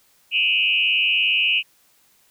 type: tone with frequency modulation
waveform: sine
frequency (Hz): 2714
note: E7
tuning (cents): +50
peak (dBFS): -16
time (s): 0.31-1.63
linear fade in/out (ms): 50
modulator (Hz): 97.1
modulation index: 2.6
effects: white hiss -59 dBFS RMS until 2.3 s